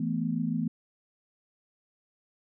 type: chord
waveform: sine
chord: E suspended fourth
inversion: none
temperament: equal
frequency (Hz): 164.81 / 220 / 246.9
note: E3 / A3 / B3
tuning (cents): 0 / 0 / 0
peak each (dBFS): -31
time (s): 0-0.68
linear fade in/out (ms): 5
effects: none